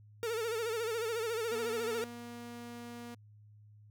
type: tone with vibrato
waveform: 45% pulse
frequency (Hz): 453.4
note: A#4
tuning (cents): -48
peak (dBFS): -33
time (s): 0.23-2.04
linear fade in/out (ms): 0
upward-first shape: sine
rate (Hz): 14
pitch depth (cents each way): 87
type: tone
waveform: sawtooth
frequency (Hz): 238.1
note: A#3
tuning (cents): +37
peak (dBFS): -40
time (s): 1.51-3.15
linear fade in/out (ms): 10
effects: added 105 Hz sine -55 dBFS peak until 3.9 s

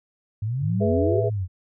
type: exponential sweep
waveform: sine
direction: up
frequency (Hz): 100.8 to 427.2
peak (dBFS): -23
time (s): 0.42-1.24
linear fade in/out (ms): 5
type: tone with vibrato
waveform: sine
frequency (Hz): 98.1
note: G2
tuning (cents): +2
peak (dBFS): -23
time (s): 0.6-1.48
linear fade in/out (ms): 50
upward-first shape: sine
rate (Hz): 1.9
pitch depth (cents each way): 210
type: chord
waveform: sine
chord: E major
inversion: first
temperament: equal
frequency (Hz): 415.3 / 493.9 / 659.3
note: G#4 / B4 / E5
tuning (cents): 0 / 0 / 0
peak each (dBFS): -24 / -26 / -26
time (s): 0.8-1.3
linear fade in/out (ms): 20
effects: none

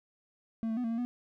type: tone with pitch steps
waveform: triangle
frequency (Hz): 225.5 / 222.3 / 248.1 / 227.7 / 229.8 / 244.6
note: A3 / A3 / B3 / A#3 / A#3 / B3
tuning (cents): +43 / +18 / +8 / -40 / -25 / -16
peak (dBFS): -28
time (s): 0.63-1.05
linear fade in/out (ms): 0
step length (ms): 70
effects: none

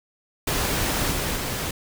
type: noise with level steps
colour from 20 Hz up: pink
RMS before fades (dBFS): -24 / -26 / -28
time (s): 0.47-1.71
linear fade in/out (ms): 5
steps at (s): 1.11 / 1.35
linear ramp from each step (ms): 20
effects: none

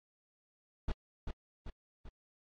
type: noise with echo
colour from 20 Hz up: brown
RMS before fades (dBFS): -31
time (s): 0.88-0.92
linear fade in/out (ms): 5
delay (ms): 390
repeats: 3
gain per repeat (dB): -5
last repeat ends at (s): 2.09
effects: low-pass 4000 Hz 12 dB/octave + AAC 48 kbps

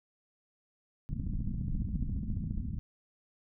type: low-pass noise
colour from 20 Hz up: pink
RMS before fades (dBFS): -35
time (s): 1.09-2.79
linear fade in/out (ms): 0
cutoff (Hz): 240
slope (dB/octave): 48
type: click train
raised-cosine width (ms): 5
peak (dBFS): -25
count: 22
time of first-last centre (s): 1.13-2.578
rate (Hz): 14.5
effects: none

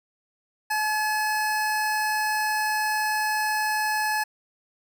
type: tone pair together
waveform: square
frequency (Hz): 857 / 1706.1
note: A5 / G#6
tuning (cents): -46 / +46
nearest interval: octave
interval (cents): 1192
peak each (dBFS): -26 / -27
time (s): 0.7-4.24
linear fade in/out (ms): 10
effects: none

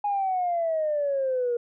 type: exponential sweep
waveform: sine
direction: down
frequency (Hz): 830.6 to 471.7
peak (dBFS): -22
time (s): 0.04-1.57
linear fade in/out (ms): 5
effects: tanh soft clip ceiling -18 dBFS

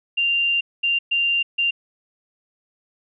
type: tone bursts at uneven times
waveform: sine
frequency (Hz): 2784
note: F7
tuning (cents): -6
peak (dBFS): -17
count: 4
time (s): 0.17-0.61 / 0.83-0.99 / 1.11-1.43 / 1.58-1.71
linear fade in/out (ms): 10
effects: none

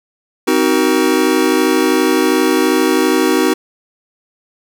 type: chord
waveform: square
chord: C half-diminished seventh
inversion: none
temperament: just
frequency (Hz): 261.6 / 314 / 376.7 / 470.9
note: C4 / Eb4 / Gb4 / Bb4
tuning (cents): 0 / +16 / +31 / +18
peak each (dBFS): -18 / -16 / -16 / -20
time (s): 0.47-3.54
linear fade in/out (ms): 10
effects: none

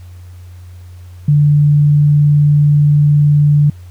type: tone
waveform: sine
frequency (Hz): 146.83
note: D3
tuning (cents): 0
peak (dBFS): -6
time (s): 1.28-3.7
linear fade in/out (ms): 5
effects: added 89 Hz sine -31 dBFS peak until 3.9 s + pink hiss -50 dBFS RMS until 3.9 s

